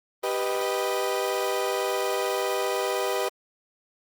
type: chord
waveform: 30% pulse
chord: G augmented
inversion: none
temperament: equal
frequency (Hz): 392 / 493.9 / 622.3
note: G4 / B4 / D#5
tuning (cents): 0 / 0 / 0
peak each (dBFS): -26 / -26 / -28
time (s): 0.23-3.29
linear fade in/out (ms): 10
effects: Opus 24 kbps